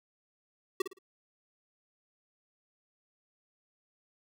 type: tone with echo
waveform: square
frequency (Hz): 381.3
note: G4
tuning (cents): -48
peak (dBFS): -26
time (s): 0.8-0.82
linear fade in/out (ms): 5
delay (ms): 56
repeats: 3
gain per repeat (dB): -10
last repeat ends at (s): 0.988
effects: none